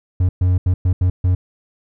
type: tone bursts at uneven times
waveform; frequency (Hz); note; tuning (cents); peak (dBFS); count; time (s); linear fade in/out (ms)
triangle; 90.9; F#2; -30; -10; 6; 0.2-0.29 / 0.41-0.58 / 0.66-0.74 / 0.85-0.93 / 1.01-1.1 / 1.24-1.35; 5
effects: none